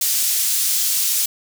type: high-pass noise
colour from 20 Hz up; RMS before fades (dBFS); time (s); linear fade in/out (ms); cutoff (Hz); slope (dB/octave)
pink; -19; 0.01-1.26; 5; 5800; 12
effects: none